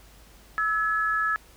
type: tone pair together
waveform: sine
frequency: 1306.6 / 1700 Hz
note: E6 / G#6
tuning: -16 / +40 cents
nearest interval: perfect fourth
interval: 456 cents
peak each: -25 dBFS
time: 0.58-1.36 s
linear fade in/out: 0 ms
effects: added 50 Hz sine -52 dBFS peak until 1.56 s + pink hiss -54 dBFS RMS until 1.56 s